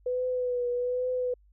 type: tone with vibrato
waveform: sine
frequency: 495.9 Hz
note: B4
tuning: 7 cents sharp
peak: -26 dBFS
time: 0.06-1.34 s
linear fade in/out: 5 ms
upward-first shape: triangle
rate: 1.2 Hz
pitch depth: 39 cents each way
effects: added 50 Hz sine -57 dBFS peak until 1.52 s